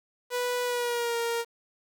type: tone with pitch glide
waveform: sawtooth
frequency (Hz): 492 to 466.5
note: B4 to A#4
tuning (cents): -7 to +1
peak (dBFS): -23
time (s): 0.3-1.45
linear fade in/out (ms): 50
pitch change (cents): -92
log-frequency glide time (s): 0.64-1.17
effects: 9-bit